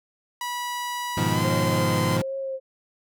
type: tone with pitch glide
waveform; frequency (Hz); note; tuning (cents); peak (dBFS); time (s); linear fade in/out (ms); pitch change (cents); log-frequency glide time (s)
sawtooth; 975 to 1028.8; B5 to C6; -23 to -30; -24; 0.41-2.17; 2; +93; 1.32-1.42
type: chord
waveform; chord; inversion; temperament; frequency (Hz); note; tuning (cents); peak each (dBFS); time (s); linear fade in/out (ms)
30% pulse; F half-diminished seventh; first; equal; 103.83 / 123.47 / 155.56 / 174.61; Ab2 / Cb3 / Eb3 / F3; 0 / 0 / 0 / 0; -25; 1.17-2.22; 5
type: tone with vibrato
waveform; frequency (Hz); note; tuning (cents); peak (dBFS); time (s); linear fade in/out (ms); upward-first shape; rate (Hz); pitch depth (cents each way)
sine; 529; C5; +19; -27; 1.41-2.6; 50; triangle; 1.3; 44
effects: none